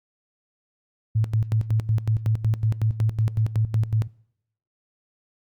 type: tone with tremolo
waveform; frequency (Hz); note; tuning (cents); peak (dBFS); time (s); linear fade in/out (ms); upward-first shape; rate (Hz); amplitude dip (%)
sine; 110; A2; 0; -17; 1.15-4.08; 10; square; 5.4; 75
effects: noise-tail reverb RT60 0.8 s tail -26 dB re dry + Opus 48 kbps